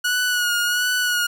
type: tone with vibrato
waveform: sawtooth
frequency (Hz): 1458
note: F#6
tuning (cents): -26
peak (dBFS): -15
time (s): 0.04-1.27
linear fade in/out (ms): 10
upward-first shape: sine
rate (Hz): 1.4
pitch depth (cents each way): 36
effects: none